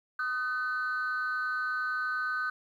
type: tone pair together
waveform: sine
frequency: 1244.5 / 1515.9 Hz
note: D#6 / F#6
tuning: 0 / +42 cents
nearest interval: minor third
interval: 342 cents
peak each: -32 / -29 dBFS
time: 0.19-2.5 s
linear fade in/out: 5 ms
effects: tanh soft clip ceiling -25 dBFS + 11-bit